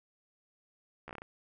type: slowing click train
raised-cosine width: 0.5 ms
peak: -29 dBFS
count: 7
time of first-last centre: 1.08-1.219 s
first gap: 13 ms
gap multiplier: 1.23
effects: none